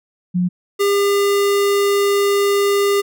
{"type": "tone pair in turn", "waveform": ["sine", "square"], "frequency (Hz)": [179.2, 402.3], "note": ["F3", "G4"], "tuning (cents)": [45, 45], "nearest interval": "octave + major second", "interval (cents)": 1400, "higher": "second", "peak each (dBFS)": -14, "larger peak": "neither", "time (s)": [[0.34, 0.49], [0.79, 3.02]], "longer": "second", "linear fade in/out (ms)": 20, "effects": []}